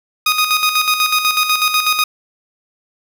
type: tone with tremolo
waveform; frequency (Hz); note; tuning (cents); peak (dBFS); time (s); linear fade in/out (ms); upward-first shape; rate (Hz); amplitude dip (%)
15% pulse; 1244.5; D#6; 0; -5; 0.26-2.04; 5; square; 8.1; 55
effects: none